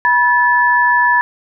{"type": "tone pair together", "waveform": "sine", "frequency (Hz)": [973, 1733.7], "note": ["B5", "A6"], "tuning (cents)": [-26, -26], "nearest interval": "minor seventh", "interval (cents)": 1000, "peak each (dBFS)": -12, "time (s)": [0.05, 1.21], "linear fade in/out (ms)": 0, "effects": []}